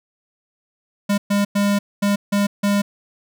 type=tone bursts at uneven times; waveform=square; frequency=202.4 Hz; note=G#3; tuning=44 cents flat; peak=-16 dBFS; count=6; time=1.09-1.18 / 1.3-1.45 / 1.55-1.79 / 2.02-2.16 / 2.32-2.47 / 2.63-2.82 s; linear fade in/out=10 ms; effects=none